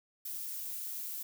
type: noise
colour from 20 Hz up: violet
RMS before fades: -40 dBFS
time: 0.25-1.23 s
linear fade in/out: 5 ms
effects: none